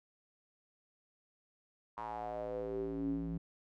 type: tone with band-pass filter sweep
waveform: square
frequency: 56 Hz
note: A1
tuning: 31 cents sharp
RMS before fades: -39 dBFS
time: 1.97-3.38 s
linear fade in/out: 10 ms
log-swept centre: 1000 to 200 Hz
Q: 6.1
effects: none